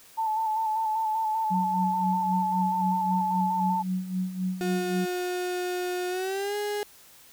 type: tone with vibrato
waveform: sine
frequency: 878 Hz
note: A5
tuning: 4 cents flat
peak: -24 dBFS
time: 0.17-3.83 s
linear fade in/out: 20 ms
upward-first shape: square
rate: 5.1 Hz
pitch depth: 27 cents each way
type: tone with tremolo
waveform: sine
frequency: 185 Hz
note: F#3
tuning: in tune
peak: -24 dBFS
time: 1.5-5.06 s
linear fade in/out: 20 ms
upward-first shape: sine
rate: 3.8 Hz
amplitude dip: 70%
type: tone with pitch glide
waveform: 35% pulse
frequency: 360.3 to 413.9 Hz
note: F#4 to G#4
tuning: -46 to -6 cents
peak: -26 dBFS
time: 4.61-6.83 s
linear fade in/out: 0 ms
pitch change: +240 cents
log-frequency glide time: 6.09-6.56 s
effects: white hiss -53 dBFS RMS until 7.32 s